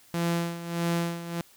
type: tone with tremolo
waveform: sawtooth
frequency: 170 Hz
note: F3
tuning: 46 cents flat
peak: -20 dBFS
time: 0.14-1.41 s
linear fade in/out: 0 ms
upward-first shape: sine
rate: 1.6 Hz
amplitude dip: 75%
effects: white hiss -57 dBFS RMS until 1.56 s